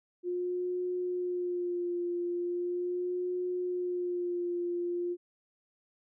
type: tone with vibrato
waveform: sine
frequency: 355 Hz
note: F4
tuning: 28 cents sharp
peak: -30 dBFS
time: 0.23-5.17 s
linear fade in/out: 50 ms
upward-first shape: sine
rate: 0.39 Hz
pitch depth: 28 cents each way
effects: none